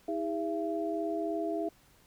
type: tone cluster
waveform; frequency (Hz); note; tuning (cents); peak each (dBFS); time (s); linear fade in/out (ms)
sine; 321 / 404.2 / 674; E4 / G#4 / E5; -46 / -47 / +38; -34 / -36 / -34; 0.08-1.69; 5
effects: pink hiss -63 dBFS RMS until 2.06 s